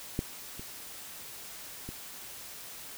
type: clicks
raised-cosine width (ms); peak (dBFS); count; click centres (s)
3; -16 / -30 / -26; 3; 0.191 / 0.595 / 1.89
effects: white hiss -45 dBFS RMS until 2.97 s